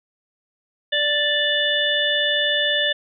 harmonic tone, 587.3 Hz, D5, in tune, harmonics 1 / 3 / 5 / 6, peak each -25 / -22 / -24 / -22 dBFS, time 0.92-2.93 s, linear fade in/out 10 ms, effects none

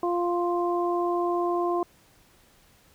harmonic tone, 349.2 Hz, F4, in tune, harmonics 1 / 2 / 3, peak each -25 / -29 / -30 dBFS, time 0.03-1.83 s, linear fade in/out 2 ms, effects pink hiss -59 dBFS RMS until 2.94 s

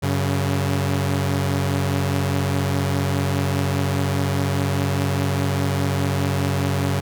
sawtooth tone pair together, 94.5 / 139.3 Hz, F#2 / C#3, +37 / +9 cents, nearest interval perfect fifth, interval 672 cents, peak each -18 dBFS, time 0.02-7.01 s, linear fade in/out 20 ms, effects none

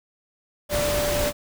sine tone in noise, 587.3 Hz, D5, in tune, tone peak -23 dBFS, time 0.69-1.33 s, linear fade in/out 50 ms, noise pink, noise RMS -26 dBFS, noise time 0.69-1.33 s, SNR 0 dB, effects none

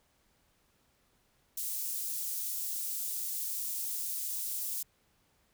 white high-pass noise, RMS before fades -36 dBFS, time 1.57-4.83 s, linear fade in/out 5 ms, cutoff 7400 Hz, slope 12 dB/octave, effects pink hiss -71 dBFS RMS until 5.53 s

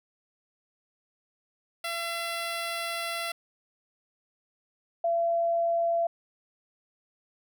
10% pulse / sine tone pair in turn, 677 / 677 Hz, E5 / E5, +46 / +46 cents, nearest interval unison, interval 0 cents, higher neither, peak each -22 / -23 dBFS, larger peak first, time 1.84-3.32 / 5.04-6.07 s, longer first, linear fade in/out 5 ms, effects none

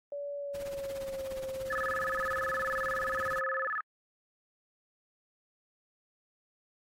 sine tone with pitch glide, 572 to 530.6 Hz, D5 to C5, -46 to +24 cents, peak -35 dBFS, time 0.12-3.67 s, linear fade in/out 2 ms, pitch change -130 cents, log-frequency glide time 0.37-1.37 s
pink noise with tremolo, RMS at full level -46 dBFS, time 0.54-3.4 s, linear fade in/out 10 ms, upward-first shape sine, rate 17 Hz, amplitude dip 80%
sine tone with vibrato, 1480 Hz, F#6, in tune, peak -31 dBFS, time 1.7-3.81 s, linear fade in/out 5 ms, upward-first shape square, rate 19 Hz, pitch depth 270 cents each way
effects AAC 48 kbps

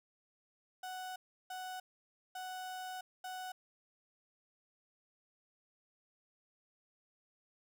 35% pulse tone bursts at uneven times, 742 Hz, F#5, 5 cents sharp, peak -40 dBFS, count 4, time 0.83-1.16 / 1.5-1.8 / 2.35-3.01 / 3.24-3.52 s, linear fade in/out 5 ms, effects none

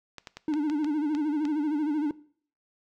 clicks, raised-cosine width 0.2 ms, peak -22 dBFS, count 8, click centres 0.183 / 0.272 / 0.37 / 0.538 / 0.699 / 0.845 / 1.15 / 1.453 s
triangle tone with vibrato, 300 Hz, D4, 37 cents sharp, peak -22 dBFS, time 0.48-2.11 s, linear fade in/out 2 ms, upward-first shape sine, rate 13 Hz, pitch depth 84 cents each way
effects noise-tail reverb RT60 0.5 s tail -19 dB re dry

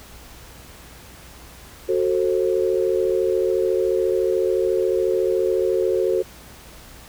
sine chord, F# diminished, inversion none, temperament just, 370 / 444 / 532.8 Hz, F#4 / A4 / C5, 0 / +16 / +31 cents, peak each -20 / -22 / -24 dBFS, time 1.88-6.23 s, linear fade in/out 20 ms, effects added 60 Hz sine -48 dBFS peak until 7.08 s + pink hiss -44 dBFS RMS until 7.08 s

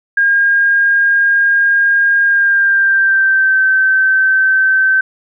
sine tone with pitch glide, 1618 to 1544 Hz, G#6 to G6, -46 to -27 cents, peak -8 dBFS, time 0.17-5.01 s, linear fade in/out 5 ms, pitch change -81 cents, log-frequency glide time 2.24-3.61 s, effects none

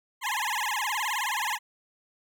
20% pulse tone with vibrato, 941 Hz, A#5, 16 cents sharp, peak -22 dBFS, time 0.21-1.59 s, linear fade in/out 50 ms, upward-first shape sine, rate 19 Hz, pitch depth 230 cents each way, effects none

